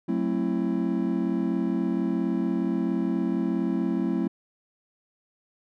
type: chord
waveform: triangle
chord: F# half-diminished seventh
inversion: none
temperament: just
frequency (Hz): 185 / 222 / 266.4 / 333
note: F#3 / A3 / C4 / E4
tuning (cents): 0 / +16 / +31 / +18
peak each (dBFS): -27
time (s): 0.08-4.28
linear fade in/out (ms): 10
effects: none